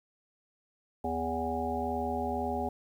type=harmonic tone with a mistuned harmonic; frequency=82 Hz; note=E2; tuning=9 cents flat; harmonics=1 / 3 / 5 / 7 / 9 / 10; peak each=-39 / -36 / -37 / -39 / -35 / -37 dBFS; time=1.04-2.69 s; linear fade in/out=5 ms; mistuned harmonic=1; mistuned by=-120 cents; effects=10-bit